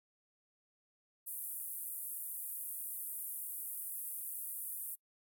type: band-pass noise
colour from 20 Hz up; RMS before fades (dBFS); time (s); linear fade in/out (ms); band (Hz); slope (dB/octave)
white; -43; 1.26-4.96; 20; 9400 to 16000; 48
effects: noise-tail reverb RT60 0.1 s tail -25 dB re dry